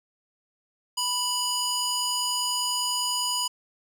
square tone with band-pass filter, 985 Hz, B5, 5 cents flat, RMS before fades -27 dBFS, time 0.97-3.48 s, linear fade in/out 10 ms, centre 6300 Hz, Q 0.99, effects none

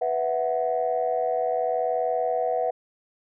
sine chord, B suspended fourth, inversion none, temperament equal, 493.9 / 659.3 / 740 Hz, B4 / E5 / F#5, 0 / 0 / 0 cents, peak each -26 dBFS, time 0.01-2.71 s, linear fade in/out 10 ms, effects tanh soft clip ceiling -14 dBFS

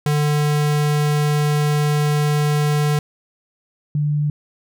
square / sine tone pair in turn, 148.5 / 147.97 Hz, D3 / D3, +20 / +13 cents, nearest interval unison, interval 7 cents, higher first, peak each -16 dBFS, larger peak neither, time 0.06-2.99 / 3.95-4.3 s, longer first, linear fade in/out 2 ms, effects none

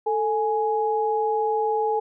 sine tone pair together, 441.7 / 834.7 Hz, A4 / G#5, +7 / +9 cents, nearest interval major seventh, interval 1102 cents, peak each -23 dBFS, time 0.06-2 s, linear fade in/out 10 ms, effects none

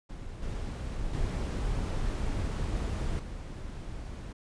brown noise with level steps, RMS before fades -41 / -35 / -31 / -39 dBFS, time 0.09-4.33 s, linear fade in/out 10 ms, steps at 0.42 / 1.13 / 3.19 s, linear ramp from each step 5 ms, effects resampled to 22050 Hz

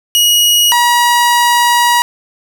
sawtooth tone pair in turn, 2900 / 959.4 Hz, F#7 / A#5, -35 / +50 cents, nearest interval octave + perfect fifth, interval 1915 cents, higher first, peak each -4 dBFS, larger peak neither, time 0.15-0.72 / 0.72-2.02 s, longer second, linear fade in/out 0 ms, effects none

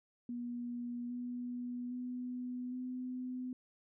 sine tone with pitch steps, 241.2 / 245 / 248.8 / 252.8 Hz, B3 / B3 / B3 / B3, -41 / -14 / +13 / +41 cents, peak -38 dBFS, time 0.29-3.53 s, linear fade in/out 2 ms, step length 810 ms, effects none

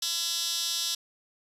15% pulse tone with high-pass filter, 337.5 Hz, E4, 41 cents sharp, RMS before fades -30 dBFS, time 0.02-0.95 s, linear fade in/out 5 ms, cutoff 4400 Hz, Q 3.2, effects resampled to 32000 Hz

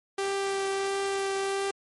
sawtooth tone with vibrato, 392 Hz, G4, in tune, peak -23 dBFS, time 0.18-1.71 s, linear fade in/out 5 ms, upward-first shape triangle, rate 1.5 Hz, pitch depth 10 cents each way, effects MP3 48 kbps

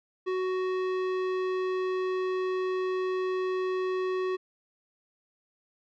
sine tone with tanh clipping, 371.7 Hz, F#4, 8 cents sharp, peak -29 dBFS, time 0.26-4.37 s, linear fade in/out 20 ms, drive 16 dB, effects none

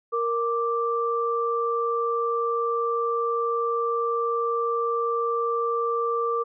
sine tone pair together, 466.2 / 1174.7 Hz, A#4 / D6, 0 / 0 cents, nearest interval octave + major third, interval 1600 cents, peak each -25 dBFS, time 0.12-6.44 s, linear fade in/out 20 ms, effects none

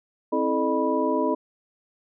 sine tone cluster, 265 / 325.5 / 433.6 / 608 / 981 Hz, C4 / E4 / A4 / D#5 / B5, +22 / -22 / -25 / -40 / -12 cents, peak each -27 dBFS, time 0.32-1.35 s, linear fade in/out 10 ms, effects none

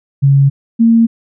sine tone pair in turn, 138.5 / 229 Hz, C#3 / A#3, -1 / -31 cents, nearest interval major sixth, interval 870 cents, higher second, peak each -5 dBFS, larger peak neither, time 0.22-0.5 / 0.79-1.07 s, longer neither, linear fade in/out 20 ms, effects none

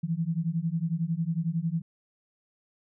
sine beating tone pair, 160 / 171 Hz, D#3 / F3, +49 / -36 cents, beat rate 11 Hz, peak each -29 / -29 dBFS, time 0.03-1.82 s, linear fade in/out 10 ms, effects none

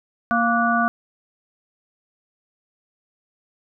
harmonic tone with a mistuned harmonic, 233.1 Hz, A#3, in tune, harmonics 1 / 3 / 5 / 6, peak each -22 / -22 / -22 / -22 dBFS, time 0.31-0.88 s, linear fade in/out 0 ms, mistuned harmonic 6, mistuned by +84 cents, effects none

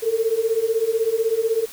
sine beating tone pair, 440 / 456 Hz, A4 / A#4, 0 / -38 cents, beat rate 16 Hz, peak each -22 / -20 dBFS, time 0.02-1.66 s, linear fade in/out 20 ms, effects white hiss -40 dBFS RMS until 1.72 s

